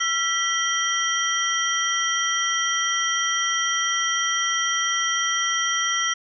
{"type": "tone cluster", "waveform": "sine", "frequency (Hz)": [1351, 1956, 3163, 5760], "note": ["E6", "B6", "G7", "F#8"], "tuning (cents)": [42, -17, 15, -47], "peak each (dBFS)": -26, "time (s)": [0, 6.14], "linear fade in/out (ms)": 10, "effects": []}